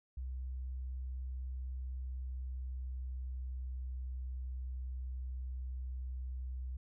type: tone with pitch glide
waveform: sine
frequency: 64 to 63.59 Hz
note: C2 to C2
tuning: -38 to -49 cents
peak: -38 dBFS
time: 0.17-6.77 s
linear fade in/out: 5 ms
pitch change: -11 cents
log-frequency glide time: 1.91-3.9 s
effects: none